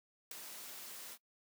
white noise with ADSR envelope, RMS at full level -41 dBFS, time 0.31-1.18 s, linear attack 4 ms, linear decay 6 ms, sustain -8 dB, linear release 54 ms, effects noise-tail reverb RT60 0.1 s tail -21 dB re dry + high-pass 200 Hz 12 dB/octave

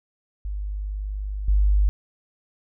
sine tone with level steps, 50.4 Hz, G1, 49 cents sharp, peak -26 / -15 dBFS, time 0.45-1.89 s, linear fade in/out 0 ms, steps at 1.48 s, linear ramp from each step 5 ms, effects none

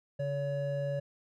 triangle tone pair together, 141.5 / 565 Hz, C#3 / C#5, +36 / +33 cents, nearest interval 2 octaves, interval 2397 cents, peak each -32 / -31 dBFS, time 0.19-1 s, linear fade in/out 10 ms, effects none

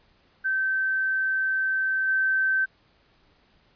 sine tone with level steps, 1547 Hz, G6, 23 cents flat, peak -22 / -20 dBFS, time 0.44-2.66 s, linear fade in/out 20 ms, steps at 2.07 s, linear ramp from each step 20 ms, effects pink hiss -62 dBFS RMS until 3.75 s + resampled to 11025 Hz

